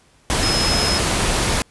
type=tone in noise; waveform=sine; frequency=5140 Hz; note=E8; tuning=45 cents flat; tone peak=-20 dBFS; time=0.43-0.98 s; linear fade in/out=0 ms; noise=pink; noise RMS=-19 dBFS; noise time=0.3-1.62 s; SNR=-4 dB; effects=pink hiss -55 dBFS RMS until 1.7 s + resampled to 24000 Hz